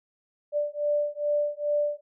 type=beating tone pair; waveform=sine; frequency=587.3 / 589.7 Hz; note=D5 / D5; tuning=0 / +7 cents; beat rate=2.4 Hz; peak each=-27 dBFS; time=0.52-2.01 s; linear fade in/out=50 ms; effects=none